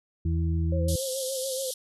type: harmonic tone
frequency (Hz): 82.41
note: E2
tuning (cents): 0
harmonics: 1 / 2 / 4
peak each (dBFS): -24 / -30 / -36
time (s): 0.25-0.96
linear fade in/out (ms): 5
type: tone with vibrato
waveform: sine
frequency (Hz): 527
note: C5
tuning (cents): +12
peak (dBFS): -30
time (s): 0.72-1.71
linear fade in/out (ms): 5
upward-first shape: sine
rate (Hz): 7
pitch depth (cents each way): 49
type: band-pass noise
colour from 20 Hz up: white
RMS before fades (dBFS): -35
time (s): 0.88-1.74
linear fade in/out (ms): 5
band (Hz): 3100 to 12000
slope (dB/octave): 96
effects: none